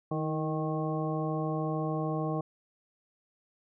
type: harmonic tone with a mistuned harmonic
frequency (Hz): 155.56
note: D#3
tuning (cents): 0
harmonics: 1 / 2 / 3 / 4 / 5 / 7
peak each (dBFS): -32 / -35 / -37 / -38 / -39 / -40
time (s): 0.11-2.41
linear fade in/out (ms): 5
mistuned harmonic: 2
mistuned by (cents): +37
effects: none